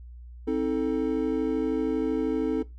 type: chord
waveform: triangle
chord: A diminished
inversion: first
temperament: just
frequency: 264 / 316.8 / 440 Hz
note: C4 / Eb4 / A4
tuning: +16 / +31 / 0 cents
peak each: -26 dBFS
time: 0.47-2.63 s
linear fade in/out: 10 ms
effects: noise-tail reverb RT60 0.2 s tail -18 dB re dry + added 60 Hz sine -41 dBFS peak until 2.78 s